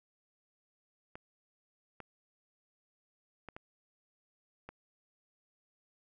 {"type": "clicks", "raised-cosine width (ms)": 0.5, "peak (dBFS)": -30, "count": 5, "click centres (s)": [1.155, 2.003, 3.487, 3.565, 4.69], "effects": []}